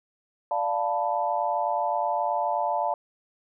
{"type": "chord", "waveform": "sine", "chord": "B half-diminished seventh", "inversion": "first", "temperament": "equal", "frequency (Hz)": [587.3, 698.5, 880, 987.8], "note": ["D5", "F5", "A5", "B5"], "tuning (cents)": [0, 0, 0, 0], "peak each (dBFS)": [-30, -28, -27, -32], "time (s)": [0.51, 2.94], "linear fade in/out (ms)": 2, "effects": []}